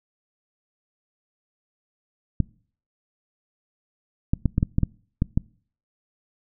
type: clicks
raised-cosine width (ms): 5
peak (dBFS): -7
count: 9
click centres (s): 2.403 / 4.335 / 4.457 / 4.581 / 4.629 / 4.784 / 4.833 / 5.221 / 5.375
effects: noise-tail reverb RT60 0.5 s tail -25 dB re dry